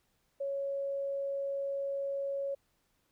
sine tone, 554.4 Hz, C#5, in tune, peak -32 dBFS, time 0.4-2.55 s, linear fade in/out 10 ms, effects pink hiss -75 dBFS RMS until 3.11 s

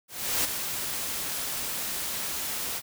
white noise with ADSR envelope, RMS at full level -25 dBFS, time 0.08-2.82 s, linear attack 360 ms, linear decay 18 ms, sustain -7 dB, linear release 49 ms, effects none

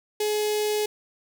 sawtooth tone with notch filter, 422.6 Hz, G#4, 30 cents sharp, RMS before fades -25 dBFS, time 0.2-0.86 s, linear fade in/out 5 ms, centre 1300 Hz, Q 0.61, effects none

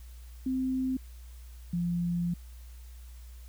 sine tone pair in turn, 260 / 173.53 Hz, C4 / F3, -11 / -11 cents, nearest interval perfect fifth, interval 700 cents, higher first, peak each -27 dBFS, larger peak neither, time 0.46-0.97 / 1.73-2.34 s, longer second, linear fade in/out 5 ms, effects added 60 Hz sine -44 dBFS peak until 3.48 s + white hiss -60 dBFS RMS until 3.48 s

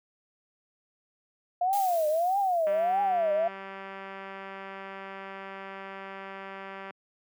sine tone with vibrato, 698.5 Hz, F5, in tune, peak -23 dBFS, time 1.61-3.48 s, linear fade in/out 5 ms, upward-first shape triangle, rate 1.6 Hz, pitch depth 270 cents each way
blue noise with exponential decay, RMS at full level -37 dBFS, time 1.73-3.48 s, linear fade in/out 0 ms, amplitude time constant 380 ms
click train, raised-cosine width 0.5 ms, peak -26 dBFS, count 823, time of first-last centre 2.67-6.907 s, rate 194 Hz
effects high-pass 200 Hz 12 dB/octave

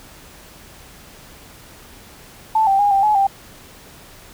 sine tone with pitch steps, 878 / 782 / 817 / 786 / 848 / 787 Hz, A5 / G5 / G#5 / G5 / G#5 / G5, -4 / -4 / -29 / +4 / +36 / +7 cents, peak -12 dBFS, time 2.55-3.27 s, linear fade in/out 5 ms, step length 120 ms, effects pink hiss -43 dBFS RMS until 4.33 s

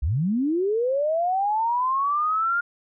sine linear sweep, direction up, 57 to 1420 Hz, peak -20 dBFS, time 0.02-2.61 s, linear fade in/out 10 ms, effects none

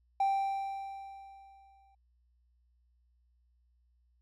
triangle tone with exponential decay, 784 Hz, G5, in tune, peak -22 dBFS, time 0.2-1.95 s, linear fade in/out 5 ms, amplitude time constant 380 ms, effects tanh soft clip ceiling -20 dBFS + added 60 Hz sine -67 dBFS peak until 4.21 s

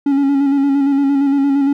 triangle tone with vibrato, 278.3 Hz, C#4, 7 cents sharp, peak -9 dBFS, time 0.06-1.73 s, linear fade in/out 5 ms, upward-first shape square, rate 8.7 Hz, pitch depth 30 cents each way, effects none

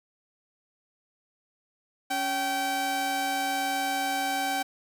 sawtooth tone pair together, 278.1 / 773.1 Hz, C#4 / G5, +6 / -24 cents, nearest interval octave + tritone, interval 1770 cents, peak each -31 / -23 dBFS, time 2.1-4.63 s, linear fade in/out 10 ms, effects none

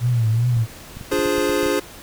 sine tone with vibrato, 116.54 Hz, A#2, in tune, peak -15 dBFS, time 0-0.67 s, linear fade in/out 50 ms, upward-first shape triangle, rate 2.6 Hz, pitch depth 120 cents each way
clicks, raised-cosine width 5 ms, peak -22 dBFS, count 10, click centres 0.568 / 0.97 / 1.012 / 1.135 / 1.191 / 1.259 / 1.382 / 1.495 / 1.631 / 1.662 s
square chord, D half-diminished seventh, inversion none, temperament equal, 293.7 / 349.2 / 415.3 / 523.3 Hz, D4 / F4 / Ab4 / C5, 0 / 0 / 0 / 0 cents, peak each -25 / -25 / -23 / -24 dBFS, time 1.11-1.8 s, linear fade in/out 10 ms
effects pink hiss -40 dBFS RMS until 2.02 s

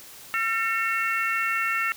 harmonic tone with a mistuned harmonic, 452.6 Hz, A4, 49 cents sharp, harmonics 3 / 4 / 5 / 6, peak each -27 / -28 / -29 / -30 dBFS, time 0.34-1.92 s, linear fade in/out 0 ms, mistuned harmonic 5, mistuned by -52 cents, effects white hiss -45 dBFS RMS until 1.96 s

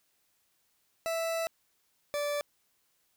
40% pulse tone pair in turn, 659.3 / 582.5 Hz, E5 / D5, 0 / -14 cents, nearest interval major second, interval 214 cents, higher first, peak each -29 / -29 dBFS, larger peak neither, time 1.06-1.47 / 2.14-2.41 s, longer first, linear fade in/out 0 ms, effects white hiss -73 dBFS RMS until 3.16 s

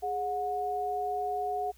sine tone pair together, 415.3 / 729 Hz, G#4 / F#5, 0 / -26 cents, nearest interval minor seventh, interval 974 cents, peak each -35 / -30 dBFS, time 0.02-1.72 s, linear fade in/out 20 ms, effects added 60 Hz sine -57 dBFS peak until 1.77 s + white hiss -63 dBFS RMS until 1.77 s

